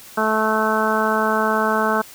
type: harmonic tone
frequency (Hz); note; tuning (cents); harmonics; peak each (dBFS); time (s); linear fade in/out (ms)
217.9; A3; -17; 1 / 2 / 3 / 4 / 5 / 6 / 7; -24 / -24 / -24 / -24 / -24 / -24 / -24; 0.17-2.02; 10
effects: white hiss -42 dBFS RMS until 2.14 s